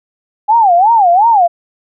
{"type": "tone with vibrato", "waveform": "sine", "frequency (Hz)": 802, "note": "G5", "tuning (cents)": 39, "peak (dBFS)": -5, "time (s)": [0.48, 1.48], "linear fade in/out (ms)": 20, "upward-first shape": "sine", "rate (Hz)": 2.8, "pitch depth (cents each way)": 270, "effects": []}